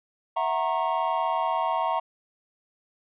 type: chord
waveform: triangle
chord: F# dominant seventh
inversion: third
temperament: equal with one note detuned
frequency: 659.3 / 740 / 932.3 / 1088.4 Hz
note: E5 / F#5 / A#5 / C#6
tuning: 0 / 0 / 0 / -32 cents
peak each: -28 / -28 / -25 / -28 dBFS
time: 0.36-2 s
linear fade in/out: 10 ms
effects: resampled to 8000 Hz